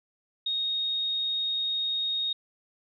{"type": "tone", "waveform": "sine", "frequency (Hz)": 3729, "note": "A#7", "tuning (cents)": 0, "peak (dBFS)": -26, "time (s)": [0.46, 2.33], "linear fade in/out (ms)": 5, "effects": []}